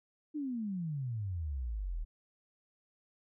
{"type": "exponential sweep", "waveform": "sine", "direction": "down", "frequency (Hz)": [311.1, 37], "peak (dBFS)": -34, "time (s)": [0.34, 2.05], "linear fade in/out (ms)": 20, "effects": []}